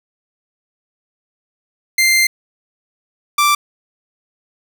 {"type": "tone pair in turn", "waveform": "sawtooth", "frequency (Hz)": [2091, 1173.5], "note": ["C7", "D6"], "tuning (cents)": [-2, -2], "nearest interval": "minor seventh", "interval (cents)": 1000, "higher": "first", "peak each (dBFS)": -7, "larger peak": "neither", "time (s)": [[1.98, 2.27], [3.38, 3.55]], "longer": "first", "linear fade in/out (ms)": 5, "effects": []}